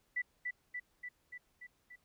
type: tone with echo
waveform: sine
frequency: 1975.5 Hz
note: B6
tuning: in tune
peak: -32 dBFS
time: 0.16-0.22 s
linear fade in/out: 10 ms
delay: 290 ms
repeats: 6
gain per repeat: -3 dB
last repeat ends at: 1.96 s
effects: pink hiss -75 dBFS RMS until 2.04 s